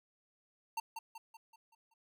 square tone with echo, 907 Hz, A#5, 48 cents flat, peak -35 dBFS, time 0.77-0.8 s, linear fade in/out 5 ms, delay 190 ms, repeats 6, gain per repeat -6 dB, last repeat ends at 1.94 s, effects none

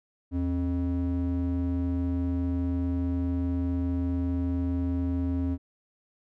triangle ring-modulated tone, 174.61 Hz, F3, in tune, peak -20 dBFS, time 0.31-5.58 s, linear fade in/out 50 ms, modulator 93.5 Hz, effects none

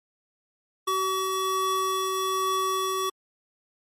square tone pair together, 379.4 / 1137 Hz, F#4 / C#6, +43 / +44 cents, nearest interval octave + perfect fifth, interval 1901 cents, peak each -30 / -26 dBFS, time 0.87-3.1 s, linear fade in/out 10 ms, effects MP3 64 kbps

